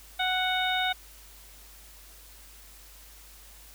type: harmonic tone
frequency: 740 Hz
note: F#5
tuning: in tune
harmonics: 1 / 2 / 3 / 4 / 5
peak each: -29 / -31 / -33 / -37 / -30 dBFS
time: 0.19-0.93 s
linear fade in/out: 10 ms
effects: added 50 Hz sine -52 dBFS peak until 3.74 s + white hiss -52 dBFS RMS until 3.74 s